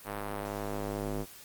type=tone with band-pass filter sweep; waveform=square; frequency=51.1 Hz; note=G#1; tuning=27 cents flat; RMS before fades=-36 dBFS; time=0.04-1.26 s; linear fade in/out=50 ms; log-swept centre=1100 to 390 Hz; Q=0.86; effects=white hiss -51 dBFS RMS until 1.44 s + Opus 24 kbps